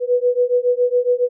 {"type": "beating tone pair", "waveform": "sine", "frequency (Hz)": [488.6, 495.8], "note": ["B4", "B4"], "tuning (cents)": [-19, 7], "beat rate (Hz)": 7.2, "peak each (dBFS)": -17, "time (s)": [0, 1.29], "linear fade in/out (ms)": 50, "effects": []}